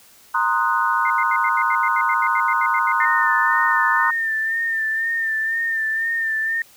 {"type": "chord", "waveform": "sine", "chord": "C half-diminished seventh", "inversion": "third", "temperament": "equal", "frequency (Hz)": [932.3, 1046.5, 1244.5, 1480], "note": ["Bb5", "C6", "Eb6", "Gb6"], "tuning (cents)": [0, 0, 0, 0], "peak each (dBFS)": -22, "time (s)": [0.34, 4.11], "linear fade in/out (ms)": 10}
{"type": "tone bursts", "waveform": "sine", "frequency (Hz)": 2093, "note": "C7", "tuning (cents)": 0, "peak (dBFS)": -23, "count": 16, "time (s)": [1.05, 3.052], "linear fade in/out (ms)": 5, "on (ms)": 52, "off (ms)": 78}
{"type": "tone with vibrato", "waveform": "sine", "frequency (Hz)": 1800, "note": "A6", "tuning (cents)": 39, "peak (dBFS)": -19, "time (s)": [3, 6.62], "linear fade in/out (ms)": 2, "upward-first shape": "sine", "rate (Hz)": 2, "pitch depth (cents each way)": 36}
{"effects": ["white hiss -50 dBFS RMS until 6.76 s"]}